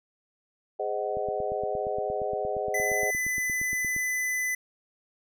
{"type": "chord", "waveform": "sine", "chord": "Ab dominant seventh", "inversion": "none", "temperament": "just", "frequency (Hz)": [415.3, 519.1, 623, 747.5], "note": ["Ab4", "C5", "Eb5", "Gb5"], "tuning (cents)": [0, -14, 2, 17], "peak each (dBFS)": [-32, -34, -32, -33], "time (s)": [0.79, 3.11], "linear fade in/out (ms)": 10}
{"type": "click train", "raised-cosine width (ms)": 3, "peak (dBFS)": -28, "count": 25, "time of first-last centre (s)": [1.17, 3.964], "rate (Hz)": 8.59}
{"type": "tone", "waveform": "square", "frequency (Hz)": 2007, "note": "B6", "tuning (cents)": 27, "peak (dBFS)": -27, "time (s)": [2.74, 4.55], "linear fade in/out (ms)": 5}
{"effects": []}